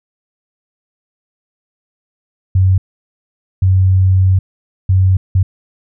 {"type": "tone bursts at uneven times", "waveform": "sine", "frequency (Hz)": 94, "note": "F#2", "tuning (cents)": 28, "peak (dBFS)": -7, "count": 4, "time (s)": [[2.55, 2.78], [3.62, 4.39], [4.89, 5.17], [5.35, 5.43]], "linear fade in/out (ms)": 5, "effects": []}